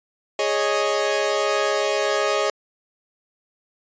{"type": "chord", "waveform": "sawtooth", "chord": "Ab suspended fourth", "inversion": "none", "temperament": "equal", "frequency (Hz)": [415.3, 554.4, 622.3], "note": ["Ab4", "Db5", "Eb5"], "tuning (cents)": [0, 0, 0], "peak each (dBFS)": -20, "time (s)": [0.39, 2.5], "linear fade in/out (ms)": 2, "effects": ["resampled to 16000 Hz"]}